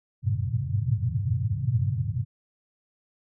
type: band-pass noise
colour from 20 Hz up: pink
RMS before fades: -26 dBFS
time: 0.22-2.25 s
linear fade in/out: 50 ms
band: 100 to 130 Hz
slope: 48 dB/octave
effects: none